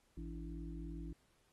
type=harmonic tone with a mistuned harmonic; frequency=55 Hz; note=A1; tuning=in tune; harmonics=1 / 3 / 5 / 6; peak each=-45 / -49 / -51 / -52 dBFS; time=0.17-1.13 s; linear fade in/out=5 ms; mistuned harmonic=5; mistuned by=+75 cents; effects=pink hiss -75 dBFS RMS until 1.52 s + AAC 32 kbps